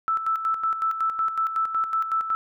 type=tone with tremolo; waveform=sine; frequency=1318.5 Hz; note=E6; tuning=in tune; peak=-20 dBFS; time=0.08-2.35 s; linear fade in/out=0 ms; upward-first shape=square; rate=5.4 Hz; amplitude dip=60%; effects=none